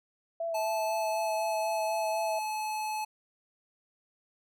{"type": "tone with vibrato", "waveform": "sine", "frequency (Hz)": 659.3, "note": "E5", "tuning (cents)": 0, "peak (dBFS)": -30, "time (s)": [0.4, 2.39], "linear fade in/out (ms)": 5, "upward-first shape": "sine", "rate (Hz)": 4, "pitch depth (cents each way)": 29}
{"type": "tone with pitch glide", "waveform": "square", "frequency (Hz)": [869, 859.5], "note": ["A5", "A5"], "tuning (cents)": [-22, -41], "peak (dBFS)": -32, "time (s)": [0.54, 3.05], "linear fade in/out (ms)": 10, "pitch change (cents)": -19, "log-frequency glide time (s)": [0.84, 1.39]}
{"effects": []}